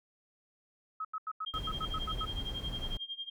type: tone bursts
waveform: sine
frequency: 1281 Hz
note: E6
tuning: 50 cents flat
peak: -34 dBFS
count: 10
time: 1-2.254 s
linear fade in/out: 5 ms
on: 48 ms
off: 86 ms
type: tone with tremolo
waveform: sine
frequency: 3208 Hz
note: G7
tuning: 39 cents sharp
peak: -35 dBFS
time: 1.46-3.3 s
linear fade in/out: 10 ms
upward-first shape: sine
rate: 11 Hz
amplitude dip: 90%
type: noise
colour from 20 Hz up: brown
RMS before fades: -39 dBFS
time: 1.54-2.97 s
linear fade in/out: 0 ms
effects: none